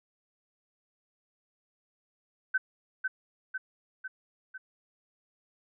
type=tone with echo; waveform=sine; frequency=1529 Hz; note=G6; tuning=44 cents flat; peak=-23 dBFS; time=2.54-2.58 s; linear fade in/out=10 ms; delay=500 ms; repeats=4; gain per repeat=-4 dB; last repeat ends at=4.58 s; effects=none